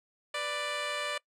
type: tone pair together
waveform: 10% pulse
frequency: 495 / 588.7 Hz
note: B4 / D5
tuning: +4 / +4 cents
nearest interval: minor third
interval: 300 cents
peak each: -33 / -24 dBFS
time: 0.34-1.18 s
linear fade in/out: 5 ms
effects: noise-tail reverb RT60 0.1 s tail -23 dB re dry + low-pass 8000 Hz 12 dB/octave